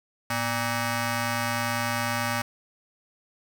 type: ring-modulated tone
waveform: 10% pulse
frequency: 349.2 Hz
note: F4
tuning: in tune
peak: -14 dBFS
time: 0.3-2.42 s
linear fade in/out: 5 ms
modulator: 459 Hz
effects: none